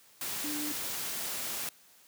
sine tone in noise, 297.1 Hz, D4, 20 cents sharp, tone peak -36 dBFS, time 0.44-0.72 s, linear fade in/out 2 ms, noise white, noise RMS -36 dBFS, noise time 0.21-1.69 s, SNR -3 dB, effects white hiss -60 dBFS RMS until 2.07 s + high-pass 100 Hz 12 dB/octave

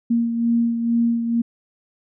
sine beating tone pair, 233.1 / 235.3 Hz, A#3 / A#3, 0 / +16 cents, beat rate 2.2 Hz, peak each -17 / -26 dBFS, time 0.1-1.42 s, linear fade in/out 10 ms, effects none

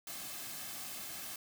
white noise with comb filter, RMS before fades -44 dBFS, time 0.07-1.36 s, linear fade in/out 2 ms, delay 2.1 ms, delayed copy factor -0.55, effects none

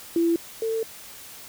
sine tone pair in turn, 336 / 448.5 Hz, E4 / A4, +33 / +33 cents, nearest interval perfect fourth, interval 500 cents, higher second, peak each -18 / -23 dBFS, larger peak first, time 0.16-0.36 / 0.62-0.83 s, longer second, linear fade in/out 2 ms, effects white hiss -43 dBFS RMS until 1.48 s

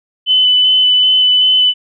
sine tone with vibrato, 3012 Hz, F#7, 30 cents sharp, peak -7 dBFS, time 0.26-1.74 s, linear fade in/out 50 ms, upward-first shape square, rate 2.6 Hz, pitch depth 9 cents each way, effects none

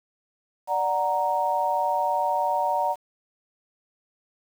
sine chord, D augmented, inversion none, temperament equal, 587.3 / 740 / 932.3 Hz, D5 / F#5 / A#5, 0 / 0 / 0 cents, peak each -28 / -26 / -24 dBFS, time 0.67-2.96 s, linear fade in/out 50 ms, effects 8-bit

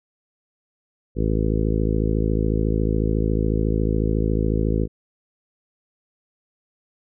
harmonic tone, 54 Hz, A1, 32 cents flat, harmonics 1 / 2 / 3 / 4 / 5 / 6 / 7 / 8 / 9, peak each -22 / -25 / -27 / -28 / -29 / -30 / -30 / -31 / -32 dBFS, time 1.15-4.88 s, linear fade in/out 50 ms, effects none

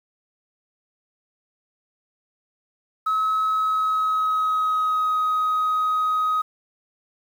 sine tone with pitch glide, 1285 to 1258.6 Hz, E6 to D#6, -45 to +19 cents, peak -17 dBFS, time 3.06-6.42 s, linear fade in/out 10 ms, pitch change -36 cents, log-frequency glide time 3.45-5.17 s, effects tanh soft clip ceiling -17 dBFS + 8-bit

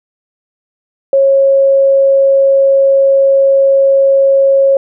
sine tone, 546 Hz, C#5, 26 cents flat, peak -5 dBFS, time 1.13-4.77 s, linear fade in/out 2 ms, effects none

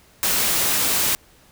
white noise, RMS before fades -20 dBFS, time 0.23-1.15 s, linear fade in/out 0 ms, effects pink hiss -53 dBFS RMS until 1.51 s

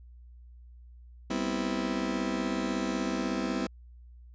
35% pulse chord, C major seventh, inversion second, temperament just, 196.22 / 245.3 / 261.6 / 327 Hz, G3 / B3 / C4 / E4, +2 / -12 / 0 / -14 cents, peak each -33 dBFS, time 1.3-3.67 s, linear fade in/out 5 ms, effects added 60 Hz sine -48 dBFS peak until 4.34 s + resampled to 16000 Hz

